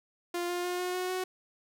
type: tone with pitch steps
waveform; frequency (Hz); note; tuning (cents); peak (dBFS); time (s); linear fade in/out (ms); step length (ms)
sawtooth; 349.2 / 353.3 / 357.4 / 361.5 / 365.7 / 370; F4 / F4 / F4 / F#4 / F#4 / F#4; 0 / +20 / +40 / -40 / -20 / 0; -27; 0.34-1.24; 5; 150
effects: none